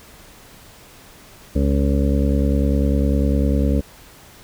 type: harmonic tone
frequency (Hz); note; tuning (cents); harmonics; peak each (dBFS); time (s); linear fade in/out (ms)
70; C#2; +18; 1 / 2 / 3 / 4 / 6 / 7 / 8; -17 / -25 / -22 / -23 / -30 / -28 / -30; 1.55-3.81; 10
effects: pink hiss -45 dBFS RMS until 4.43 s